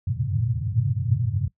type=band-pass noise; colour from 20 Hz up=pink; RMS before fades=-24 dBFS; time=0.07-1.48 s; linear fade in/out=5 ms; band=100 to 130 Hz; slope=48 dB/octave; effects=noise-tail reverb RT60 0.1 s tail -20 dB re dry